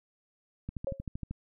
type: click train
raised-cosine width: 5 ms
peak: -24 dBFS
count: 9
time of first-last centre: 0.69-1.31 s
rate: 12.9 Hz
type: tone with exponential decay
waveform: sine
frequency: 547 Hz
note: C#5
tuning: 23 cents flat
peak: -26 dBFS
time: 0.87-1.02 s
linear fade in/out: 1 ms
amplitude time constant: 31 ms
effects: none